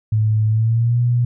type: tone with pitch glide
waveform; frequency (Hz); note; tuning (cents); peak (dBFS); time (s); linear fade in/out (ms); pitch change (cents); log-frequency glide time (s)
sine; 108.4 to 120.97; A2 to B2; -25 to -35; -13; 0.12-1.25; 5; +190; 0.48-1
effects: none